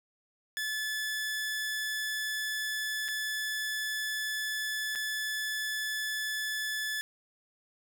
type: tone with dropouts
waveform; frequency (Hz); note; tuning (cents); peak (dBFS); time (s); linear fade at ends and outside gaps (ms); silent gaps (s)
sawtooth; 1729; A6; -31; -28; 0.57-7.01; 0; 3.082-3.086 / 4.952-4.957
effects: none